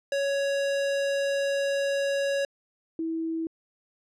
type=tone pair in turn; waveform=square / sine; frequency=557 / 325.6 Hz; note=C#5 / E4; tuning=+8 / -21 cents; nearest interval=major sixth; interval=929 cents; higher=first; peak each=-25 / -27 dBFS; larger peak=first; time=0.12-2.45 / 2.99-3.47 s; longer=first; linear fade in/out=2 ms; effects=low-pass 7000 Hz 12 dB/octave